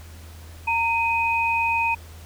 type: tone pair together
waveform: sine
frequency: 919.9 / 2506 Hz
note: A#5 / D#7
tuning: -23 / +12 cents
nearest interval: octave + perfect fourth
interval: 1735 cents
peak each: -22 / -22 dBFS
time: 0.67-1.95 s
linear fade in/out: 10 ms
effects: added 81 Hz sine -40 dBFS peak until 2.25 s + pink hiss -48 dBFS RMS until 2.25 s